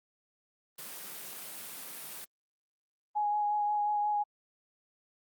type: high-pass noise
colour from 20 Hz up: white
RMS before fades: -43 dBFS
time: 0.78-2.25 s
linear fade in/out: 10 ms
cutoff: 140 Hz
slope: 96 dB/octave
type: tone with vibrato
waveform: sine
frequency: 833 Hz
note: G#5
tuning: 5 cents sharp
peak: -27 dBFS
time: 3.15-4.24 s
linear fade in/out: 20 ms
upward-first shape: sine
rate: 5.6 Hz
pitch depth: 15 cents each way
effects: Opus 32 kbps